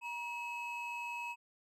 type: tone pair together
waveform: triangle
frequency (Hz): 953 / 2575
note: A#5 / E7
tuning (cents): +38 / -41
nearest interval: octave + perfect fourth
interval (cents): 1721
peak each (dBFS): -39 / -39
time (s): 0.01-1.36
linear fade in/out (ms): 50
effects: tanh soft clip ceiling -31 dBFS